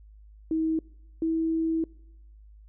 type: tone pair in turn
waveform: sine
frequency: 319.8 / 324.6 Hz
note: D#4 / E4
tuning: +48 / -27 cents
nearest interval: unison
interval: 25 cents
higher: second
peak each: -23 dBFS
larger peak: neither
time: 0.51-0.79 / 1.22-1.84 s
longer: second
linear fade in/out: 2 ms
effects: noise-tail reverb RT60 0.9 s tail -25 dB re dry + added 52 Hz sine -48 dBFS peak until 2.68 s